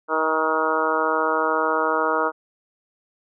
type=harmonic tone with a mistuned harmonic; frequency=158 Hz; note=D#3; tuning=27 cents sharp; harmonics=2 / 3 / 4 / 5 / 6 / 7 / 8 / 9; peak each=-30 / -25 / -27 / -31 / -26 / -28 / -25 / -27 dBFS; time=0.08-2.32 s; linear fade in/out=50 ms; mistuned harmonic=5; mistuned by=+38 cents; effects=none